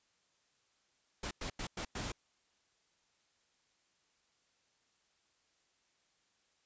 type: noise bursts at uneven times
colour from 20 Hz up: pink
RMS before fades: -40 dBFS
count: 5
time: 1.23-1.31 / 1.41-1.5 / 1.59-1.67 / 1.77-1.85 / 1.95-2.12 s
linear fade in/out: 5 ms
effects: white hiss -75 dBFS RMS until 6.65 s + resampled to 16000 Hz